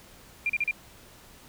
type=tone bursts; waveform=sine; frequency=2392 Hz; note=D7; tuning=31 cents sharp; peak=-23 dBFS; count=4; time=0.46-0.711 s; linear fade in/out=2 ms; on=35 ms; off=37 ms; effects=pink hiss -52 dBFS RMS until 1.48 s